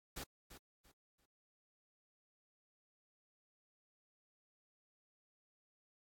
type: noise with echo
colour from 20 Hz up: pink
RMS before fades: -45 dBFS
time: 0.16-0.24 s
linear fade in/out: 10 ms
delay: 340 ms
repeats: 3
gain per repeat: -11 dB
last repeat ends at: 1.26 s
effects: AAC 64 kbps